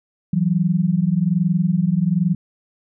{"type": "tone pair together", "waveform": "sine", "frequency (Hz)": [164.81, 185.97], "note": ["E3", "F#3"], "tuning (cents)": [0, 9], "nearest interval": "major second", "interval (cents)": 209, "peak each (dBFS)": [-18, -18], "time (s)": [0.33, 2.35], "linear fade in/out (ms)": 5, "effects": []}